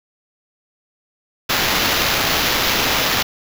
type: noise with sample-and-hold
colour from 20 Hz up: blue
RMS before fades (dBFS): -18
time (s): 1.49-3.23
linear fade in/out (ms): 10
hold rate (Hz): 8820
effects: none